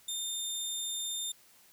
20% pulse tone, 3618 Hz, A7, 48 cents sharp, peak -28 dBFS, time 0.08-1.32 s, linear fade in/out 5 ms, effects white hiss -61 dBFS RMS until 1.72 s

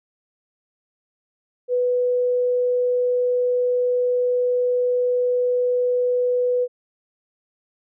sine tone, 494.6 Hz, B4, 3 cents sharp, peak -17 dBFS, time 1.68-6.68 s, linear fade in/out 50 ms, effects none

